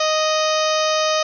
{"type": "harmonic tone with a mistuned harmonic", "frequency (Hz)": 622.3, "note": "D#5", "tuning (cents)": 0, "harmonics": [1, 2, 3, 4, 5, 6, 7, 8, 9, 10], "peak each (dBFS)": [-19, -22, -30, -29, -29, -28, -33, -29, -32, -31], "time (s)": [0, 1.23], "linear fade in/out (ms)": 5, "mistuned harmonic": 5, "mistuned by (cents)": -29, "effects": []}